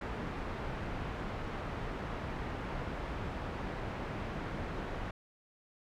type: low-pass noise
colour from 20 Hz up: pink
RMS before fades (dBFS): -39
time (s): 0.01-5.11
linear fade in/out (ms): 5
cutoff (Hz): 1800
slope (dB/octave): 12
effects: none